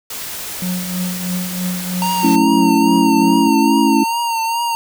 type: noise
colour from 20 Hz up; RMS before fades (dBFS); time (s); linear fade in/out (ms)
white; -27; 0.1-2.36; 5
type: tone with tremolo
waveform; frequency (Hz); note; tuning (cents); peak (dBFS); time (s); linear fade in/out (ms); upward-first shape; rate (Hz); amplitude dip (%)
triangle; 181.3; F#3; -35; -15; 0.62-3.48; 2; triangle; 3.1; 65
type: tone with vibrato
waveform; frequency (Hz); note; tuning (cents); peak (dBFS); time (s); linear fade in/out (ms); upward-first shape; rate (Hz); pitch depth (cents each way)
square; 922; A#5; -19; -17; 2.02-4.75; 0; triangle; 2.4; 49
type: chord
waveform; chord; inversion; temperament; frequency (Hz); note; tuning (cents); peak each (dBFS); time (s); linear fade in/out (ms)
sine; A major; none; equal with one note detuned; 218.5 / 277.2 / 329.6; A3 / C#4 / E4; -12 / 0 / 0; -16 / -14 / -16; 2.23-4.04; 10
effects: none